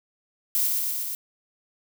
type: noise with echo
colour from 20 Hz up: violet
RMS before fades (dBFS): -23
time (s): 0.55-0.67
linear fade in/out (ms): 0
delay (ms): 120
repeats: 4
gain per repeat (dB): -2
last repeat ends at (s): 1.15
effects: none